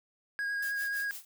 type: tone with vibrato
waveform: triangle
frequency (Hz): 1639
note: G#6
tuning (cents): -23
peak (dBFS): -29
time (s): 0.39-1.11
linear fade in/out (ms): 0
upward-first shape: triangle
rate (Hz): 9.5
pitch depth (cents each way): 17
type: noise with tremolo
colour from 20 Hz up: blue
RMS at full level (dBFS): -42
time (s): 0.62-1.25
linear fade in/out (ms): 5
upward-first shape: sine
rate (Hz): 6.1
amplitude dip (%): 85
effects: none